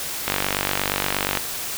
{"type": "click train", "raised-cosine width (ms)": 0.3, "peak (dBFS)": -4, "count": 54, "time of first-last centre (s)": [0.28, 1.373], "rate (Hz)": 48.5, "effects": ["white hiss -29 dBFS RMS until 1.77 s"]}